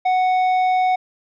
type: tone with tanh clipping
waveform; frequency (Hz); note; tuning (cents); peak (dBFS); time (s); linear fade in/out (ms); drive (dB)
sine; 740; F#5; 0; -16; 0.05-0.96; 10; 8
effects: none